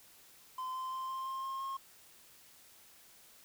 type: tone with pitch steps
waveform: triangle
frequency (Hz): 1029 / 1036.8 / 1044.6 / 1052.4 / 1060.4 / 1068.4 / 1076.4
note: C6 / C6 / C6 / C6 / C6 / C6 / C6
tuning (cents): -29 / -16 / -3 / +10 / +23 / +36 / +49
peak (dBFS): -35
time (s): 0.58-1.77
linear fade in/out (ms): 5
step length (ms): 170
effects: white hiss -60 dBFS RMS until 3.44 s